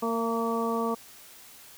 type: harmonic tone with a mistuned harmonic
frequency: 229.6 Hz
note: A#3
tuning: 26 cents flat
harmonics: 1 / 2 / 3 / 4 / 5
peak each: -30 / -30 / -35 / -35 / -32 dBFS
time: 0.02-0.95 s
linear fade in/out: 10 ms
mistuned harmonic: 3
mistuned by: -21 cents
effects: white hiss -50 dBFS RMS until 1.77 s